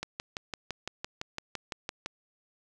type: click train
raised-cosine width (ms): 0.2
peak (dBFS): -17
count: 13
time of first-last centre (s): 0.03-2.06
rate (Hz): 5.91
effects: none